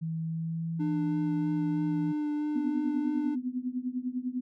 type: tone with pitch glide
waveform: sine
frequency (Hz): 162.1 to 165.03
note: E3 to E3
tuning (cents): -29 to +2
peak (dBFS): -30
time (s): 0.01-2.13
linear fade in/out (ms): 20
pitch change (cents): +31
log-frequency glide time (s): 0.23-0.7
type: tone with vibrato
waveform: triangle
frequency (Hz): 298.4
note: D4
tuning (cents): +28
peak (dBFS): -26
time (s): 0.79-3.36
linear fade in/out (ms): 20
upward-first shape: sine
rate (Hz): 3.1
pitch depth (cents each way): 11
type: tone with tremolo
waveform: sine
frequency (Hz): 251.3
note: B3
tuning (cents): +30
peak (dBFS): -26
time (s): 2.55-4.41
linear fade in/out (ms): 10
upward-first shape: triangle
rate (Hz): 10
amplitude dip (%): 95
effects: none